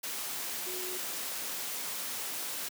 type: tone in noise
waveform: sine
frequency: 366.6 Hz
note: F#4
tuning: 16 cents flat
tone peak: -41 dBFS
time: 0.66-0.98 s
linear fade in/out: 10 ms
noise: white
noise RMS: -37 dBFS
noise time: 0.03-2.69 s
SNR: -7 dB
effects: high-pass 200 Hz 12 dB/octave